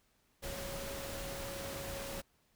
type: tone in noise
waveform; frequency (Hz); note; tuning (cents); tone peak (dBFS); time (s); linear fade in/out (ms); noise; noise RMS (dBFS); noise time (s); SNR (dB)
sine; 552; C#5; -7; -45; 0.42-2.22; 20; pink; -43; 0.42-2.22; -5
effects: pink hiss -73 dBFS RMS until 2.55 s